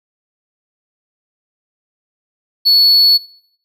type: tone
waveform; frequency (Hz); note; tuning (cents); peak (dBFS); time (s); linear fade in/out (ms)
triangle; 4411; C#8; -9; -6; 2.65-3.18; 20
effects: noise-tail reverb RT60 0.7 s tail -21 dB re dry